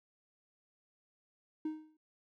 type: tone with exponential decay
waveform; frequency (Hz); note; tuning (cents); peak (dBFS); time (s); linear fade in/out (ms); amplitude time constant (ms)
triangle; 311.1; D#4; 0; -29; 1.65-1.97; 5; 68
effects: tanh soft clip ceiling -26 dBFS